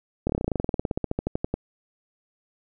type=slowing click train; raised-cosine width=2 ms; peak=-11 dBFS; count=25; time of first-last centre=0.27-1.54 s; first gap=25 ms; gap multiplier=1.06; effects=none